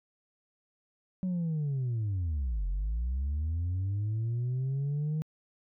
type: linear two-way sweep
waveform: sine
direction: down then up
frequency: 188.1 to 43.49 to 157.4 Hz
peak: -26 dBFS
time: 1.23-5.22 s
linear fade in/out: 0 ms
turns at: 2.67 s
effects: tanh soft clip ceiling -27 dBFS